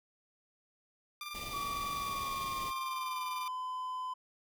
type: tone with tremolo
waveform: 15% pulse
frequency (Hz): 1190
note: D6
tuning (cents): +22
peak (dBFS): -33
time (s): 1.21-3.48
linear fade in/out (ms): 2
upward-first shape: square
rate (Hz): 20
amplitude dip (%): 45
type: band-stop noise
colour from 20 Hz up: pink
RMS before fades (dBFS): -46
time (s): 1.34-2.71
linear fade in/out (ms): 10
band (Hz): 960 to 1800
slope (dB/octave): 96
type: tone with pitch glide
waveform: triangle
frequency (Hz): 1140 to 1015.6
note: C#6 to B5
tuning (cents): +48 to +48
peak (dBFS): -34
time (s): 1.53-4.14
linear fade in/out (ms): 10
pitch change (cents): -200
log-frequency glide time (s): 1.92-3.23
effects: none